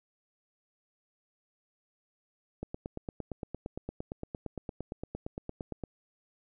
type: click train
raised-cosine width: 2 ms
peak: -23 dBFS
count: 29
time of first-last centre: 2.63-5.837 s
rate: 8.73 Hz
effects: none